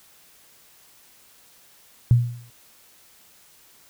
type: tone with exponential decay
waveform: sine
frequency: 120 Hz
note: B2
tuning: 49 cents flat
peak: -9 dBFS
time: 2.11-2.5 s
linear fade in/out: 0 ms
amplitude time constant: 83 ms
effects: white hiss -54 dBFS RMS until 3.89 s